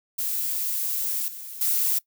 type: noise with level steps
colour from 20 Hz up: violet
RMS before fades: -27 / -38 / -23 dBFS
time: 0.18-1.99 s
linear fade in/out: 10 ms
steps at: 1.28 / 1.61 s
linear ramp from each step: 2 ms
effects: noise-tail reverb RT60 0.1 s tail -21 dB re dry